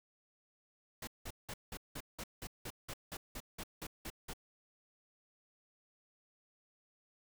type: noise bursts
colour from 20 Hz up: pink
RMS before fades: -44 dBFS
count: 15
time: 1.02-4.335 s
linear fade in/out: 5 ms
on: 53 ms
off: 180 ms
effects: none